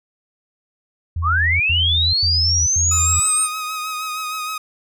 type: tone bursts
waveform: sine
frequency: 83.8 Hz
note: E2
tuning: 29 cents sharp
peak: -19 dBFS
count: 4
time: 1.16-3.199 s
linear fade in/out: 5 ms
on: 440 ms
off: 93 ms
type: linear sweep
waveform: sine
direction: up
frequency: 1046.5 to 8870 Hz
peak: -15 dBFS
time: 1.22-3.49 s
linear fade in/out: 50 ms
type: tone with vibrato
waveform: sawtooth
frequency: 1257 Hz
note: D#6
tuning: 17 cents sharp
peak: -20 dBFS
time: 2.91-4.58 s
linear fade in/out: 5 ms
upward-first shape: sine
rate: 6.4 Hz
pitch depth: 30 cents each way
effects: none